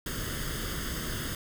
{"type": "noise with comb filter", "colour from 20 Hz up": "pink", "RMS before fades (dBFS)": -34, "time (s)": [0.06, 1.35], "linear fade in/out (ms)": 2, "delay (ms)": 0.61, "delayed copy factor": 0.75, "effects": []}